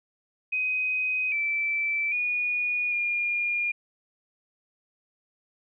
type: tone with pitch steps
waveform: sine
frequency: 2512 / 2326 / 2453 / 2417 Hz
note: D#7 / D7 / D#7 / D7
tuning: +16 / -17 / -25 / +49 cents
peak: -24 dBFS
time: 0.52-3.72 s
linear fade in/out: 10 ms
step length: 800 ms
effects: none

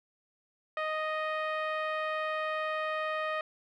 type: tone with low-pass filter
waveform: 10% pulse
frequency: 622.3 Hz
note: D#5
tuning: in tune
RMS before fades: -33 dBFS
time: 0.77-3.41 s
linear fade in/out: 2 ms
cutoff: 1700 Hz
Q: 0.88
effects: none

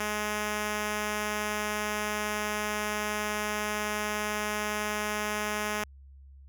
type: tone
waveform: 5% pulse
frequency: 210.6 Hz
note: G#3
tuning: 24 cents sharp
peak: -18 dBFS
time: 0-5.84 s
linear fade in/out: 5 ms
effects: added 68 Hz sine -48 dBFS peak until 6.48 s

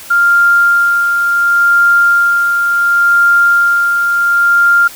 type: tone with tremolo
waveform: sine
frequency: 1396.9 Hz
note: F6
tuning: in tune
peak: -5 dBFS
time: 0.1-4.88 s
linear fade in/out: 10 ms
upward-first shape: sine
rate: 0.7 Hz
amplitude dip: 40%
effects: white hiss -32 dBFS RMS until 4.95 s

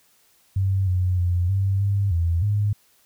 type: tone with pitch steps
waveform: sine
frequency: 96.4 / 91.2 / 88.5 / 97.4 / 99.9 / 84.4 / 103.4 Hz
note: G2 / F#2 / F2 / G2 / G2 / E2 / G#2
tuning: -28 / -24 / +23 / -11 / +33 / +41 / -7 cents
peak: -18 dBFS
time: 0.56-2.73 s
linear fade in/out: 5 ms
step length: 310 ms
effects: white hiss -60 dBFS RMS until 3.05 s

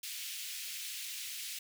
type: high-pass noise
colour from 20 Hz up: pink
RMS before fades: -42 dBFS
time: 0.03-1.59 s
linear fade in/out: 5 ms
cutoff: 2400 Hz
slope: 24 dB/octave
effects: none

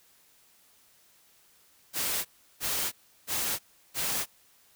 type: noise bursts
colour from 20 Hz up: white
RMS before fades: -30 dBFS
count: 4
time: 1.93-4.26 s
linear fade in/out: 50 ms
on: 320 ms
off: 350 ms
effects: white hiss -62 dBFS RMS until 4.75 s

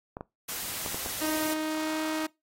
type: clicks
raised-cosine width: 1 ms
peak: -22 dBFS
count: 5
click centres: 0.169 / 0.209 / 0.862 / 0.945 / 1.061 s
type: noise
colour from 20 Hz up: white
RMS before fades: -35 dBFS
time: 0.48-1.54 s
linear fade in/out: 10 ms
type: tone with pitch glide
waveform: sawtooth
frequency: 311.1 to 313.3 Hz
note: D#4 to D#4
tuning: 0 to +12 cents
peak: -25 dBFS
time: 1.21-2.27 s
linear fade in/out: 10 ms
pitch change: +12 cents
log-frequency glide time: 1.5-2 s
effects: noise-tail reverb RT60 0.2 s tail -21 dB re dry + AAC 48 kbps

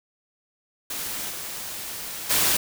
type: noise with level steps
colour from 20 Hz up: white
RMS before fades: -31 / -34 / -21 dBFS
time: 0.9-2.57 s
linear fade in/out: 5 ms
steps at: 1.29 / 2.29 s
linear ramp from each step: 20 ms
effects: none

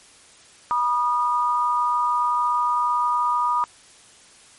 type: tone pair together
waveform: sine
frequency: 971 / 1224.5 Hz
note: B5 / D#6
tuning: -30 / -28 cents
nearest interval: major third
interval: 402 cents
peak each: -21 dBFS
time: 0.71-3.64 s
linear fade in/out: 0 ms
effects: white hiss -50 dBFS RMS until 4.58 s + MP3 48 kbps

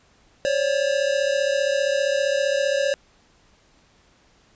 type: tone pair together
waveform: square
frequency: 540 / 575.2 Hz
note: C#5 / D5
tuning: -45 / -36 cents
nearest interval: minor second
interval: 109 cents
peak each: -23 dBFS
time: 0.45-2.94 s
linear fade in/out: 0 ms
effects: pink hiss -58 dBFS RMS until 4.55 s + resampled to 16000 Hz

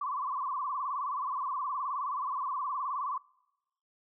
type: tone with vibrato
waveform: sine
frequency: 1085 Hz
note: C#6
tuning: 37 cents flat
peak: -31 dBFS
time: 0.01-3.18 s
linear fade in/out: 5 ms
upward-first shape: sine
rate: 19 Hz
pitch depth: 140 cents each way
effects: noise-tail reverb RT60 0.9 s tail -23 dB re dry

